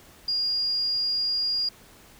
sine tone, 4836 Hz, D8, 50 cents sharp, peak -23 dBFS, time 0.28-1.69 s, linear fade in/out 5 ms, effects pink hiss -52 dBFS RMS until 2.19 s

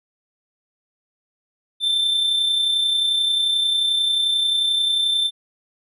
triangle tone with amplitude modulation, 3556 Hz, A7, 18 cents sharp, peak -14 dBFS, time 1.8-5.31 s, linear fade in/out 50 ms, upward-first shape sine, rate 31.3 Hz, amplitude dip 35%, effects resampled to 32000 Hz

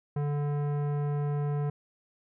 sine tone with tanh clipping, 145.5 Hz, D3, 16 cents flat, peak -29 dBFS, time 0.16-1.7 s, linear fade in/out 5 ms, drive 16 dB, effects none

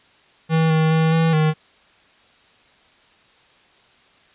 square tone with pitch steps, 161.1 / 158.6 / 160.3 / 162.9 / 155.6 Hz, E3 / D#3 / E3 / E3 / D#3, -39 / +33 / -48 / -20 / 0 cents, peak -15 dBFS, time 0.49-1.54 s, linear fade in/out 50 ms, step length 210 ms, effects white hiss -54 dBFS RMS until 4.34 s + resampled to 8000 Hz

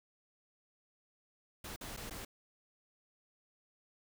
pink noise with dropouts, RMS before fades -45 dBFS, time 1.64-2.25 s, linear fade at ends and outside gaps 5 ms, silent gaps 1.762-1.81 / 1.966-1.972 / 2.098-2.108 s, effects none

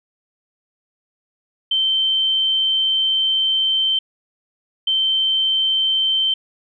sine tone pair in turn, 3108 / 3108 Hz, G7 / G7, -16 / -16 cents, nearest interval unison, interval 0 cents, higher neither, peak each -15 dBFS, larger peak neither, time 1.71-3.99 / 4.87-6.34 s, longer first, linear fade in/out 5 ms, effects none

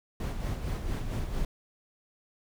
brown noise with tremolo, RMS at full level -30 dBFS, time 0.2-1.45 s, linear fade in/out 2 ms, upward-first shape sine, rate 4.4 Hz, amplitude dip 50%, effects none

